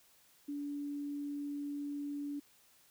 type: tone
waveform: sine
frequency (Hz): 287.8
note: D4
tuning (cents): -35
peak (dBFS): -37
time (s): 0.48-2.4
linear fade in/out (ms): 10
effects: white hiss -66 dBFS RMS until 2.9 s